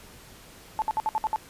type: tone bursts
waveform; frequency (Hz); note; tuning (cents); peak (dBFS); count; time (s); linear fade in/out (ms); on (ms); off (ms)
sine; 872; A5; -16; -22; 7; 0.79-1.36; 0; 30; 60
effects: pink hiss -49 dBFS RMS until 1.49 s + resampled to 32000 Hz